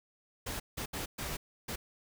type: noise bursts at uneven times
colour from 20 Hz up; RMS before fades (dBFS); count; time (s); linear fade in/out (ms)
pink; -38; 5; 0.46-0.6 / 0.77-0.86 / 0.93-1.06 / 1.18-1.37 / 1.68-1.76; 10
effects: none